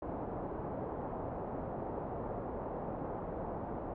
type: low-pass noise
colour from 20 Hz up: white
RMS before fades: -40 dBFS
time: 0.02-3.94 s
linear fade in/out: 5 ms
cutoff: 830 Hz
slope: 24 dB/octave
effects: none